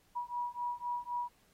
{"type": "beating tone pair", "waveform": "sine", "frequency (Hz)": [966, 969.9], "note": ["B5", "B5"], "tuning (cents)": [-39, -32], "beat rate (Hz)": 3.9, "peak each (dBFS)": [-38, -38], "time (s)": [0.15, 1.29], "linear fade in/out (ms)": 20, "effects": ["pink hiss -69 dBFS RMS until 1.53 s", "AAC 48 kbps"]}